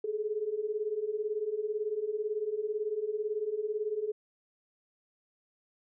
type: beating tone pair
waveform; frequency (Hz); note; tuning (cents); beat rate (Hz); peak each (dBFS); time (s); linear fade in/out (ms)
sine; 413.3 / 431.3; G#4 / A4; -8 / -35; 18; -35 / -32; 0.04-4.12; 5
effects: none